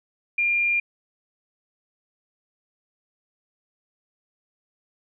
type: tone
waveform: sine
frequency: 2400 Hz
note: D7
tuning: 37 cents sharp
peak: -19 dBFS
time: 0.38-0.8 s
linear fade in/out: 5 ms
effects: none